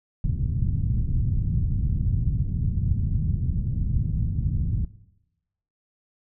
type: low-pass noise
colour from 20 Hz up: white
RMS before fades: -24 dBFS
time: 0.24-4.85 s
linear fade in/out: 2 ms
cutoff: 140 Hz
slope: 24 dB/octave
effects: noise-tail reverb RT60 0.9 s tail -18 dB re dry